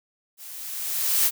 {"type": "noise with level ramp", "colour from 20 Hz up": "blue", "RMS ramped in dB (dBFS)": [-42, -18], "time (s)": [0.37, 1.31], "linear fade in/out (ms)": 50, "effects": []}